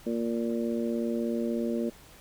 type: harmonic tone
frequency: 116.54 Hz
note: A#2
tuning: in tune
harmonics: 2 / 3 / 4 / 5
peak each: -29 / -33 / -35 / -37 dBFS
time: 0.06-1.9 s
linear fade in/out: 10 ms
effects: pink hiss -53 dBFS RMS until 2.2 s